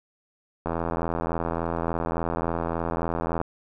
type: click train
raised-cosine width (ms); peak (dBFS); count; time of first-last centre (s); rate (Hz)
1; -13; 231; 0.66-3.414; 83.5
effects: none